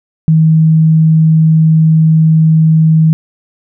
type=tone; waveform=sine; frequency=159.2 Hz; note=D#3; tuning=40 cents sharp; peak=-4 dBFS; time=0.28-3.13 s; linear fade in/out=0 ms; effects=none